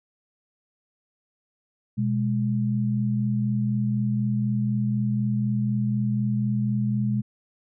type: tone pair together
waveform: sine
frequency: 123.47 / 207.5 Hz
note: B2 / G#3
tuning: 0 / -1 cents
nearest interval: major sixth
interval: 899 cents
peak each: -24 dBFS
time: 1.97-7.22 s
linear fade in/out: 20 ms
effects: none